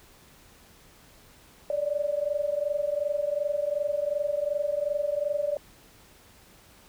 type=tone pair together; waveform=sine; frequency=573.3 / 596 Hz; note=D5 / D5; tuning=-42 / +25 cents; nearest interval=minor second; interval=67 cents; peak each=-28 / -28 dBFS; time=1.7-5.57 s; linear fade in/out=2 ms; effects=pink hiss -55 dBFS RMS until 6.88 s